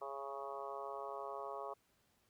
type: harmonic tone with a mistuned harmonic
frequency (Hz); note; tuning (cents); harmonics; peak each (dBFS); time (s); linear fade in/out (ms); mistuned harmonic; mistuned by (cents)
138.59; C#3; 0; 3 / 4 / 5 / 6 / 7 / 8 / 9; -49 / -49 / -49 / -51 / -52 / -48 / -55; 0.01-1.74; 10; 5; -30
effects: pink hiss -75 dBFS RMS until 2.29 s + high-pass 60 Hz 12 dB/octave